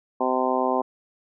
harmonic tone, 128.6 Hz, C3, 30 cents flat, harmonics 2 / 3 / 4 / 5 / 6 / 7 / 8, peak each -28 / -28 / -28 / -28 / -28 / -28 / -28 dBFS, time 0.2-0.82 s, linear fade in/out 10 ms, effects none

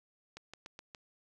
clicks, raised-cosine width 0.2 ms, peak -29 dBFS, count 5, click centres 0.37 / 0.536 / 0.661 / 0.791 / 0.948 s, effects none

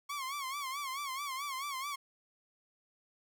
sawtooth tone with vibrato, 1100 Hz, C#6, 14 cents flat, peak -33 dBFS, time 0.09-1.96 s, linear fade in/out 10 ms, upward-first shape sine, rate 4.6 Hz, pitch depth 110 cents each way, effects none

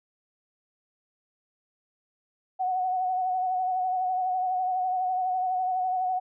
sine tone with vibrato, 740 Hz, F#5, in tune, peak -24 dBFS, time 2.59-6.2 s, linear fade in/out 20 ms, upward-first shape sine, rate 12 Hz, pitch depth 34 cents each way, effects none

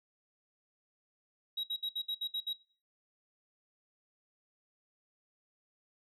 sine tone bursts, 3835 Hz, A#7, 48 cents sharp, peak -30 dBFS, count 8, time 1.57-2.532 s, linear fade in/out 10 ms, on 66 ms, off 62 ms, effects noise-tail reverb RT60 0.4 s tail -20 dB re dry + tanh soft clip ceiling -32 dBFS

